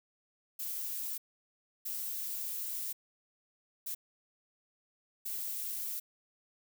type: noise bursts at uneven times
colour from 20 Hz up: violet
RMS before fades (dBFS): -38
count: 4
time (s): 0.59-1.18 / 1.85-2.93 / 3.86-3.95 / 5.25-6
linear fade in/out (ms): 10
effects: none